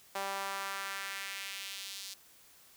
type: tone with high-pass filter sweep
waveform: sawtooth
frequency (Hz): 196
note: G3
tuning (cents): 0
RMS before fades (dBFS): -40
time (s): 0.15-2.14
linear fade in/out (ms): 5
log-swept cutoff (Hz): 720 to 4500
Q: 1.5
effects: white hiss -60 dBFS RMS until 2.76 s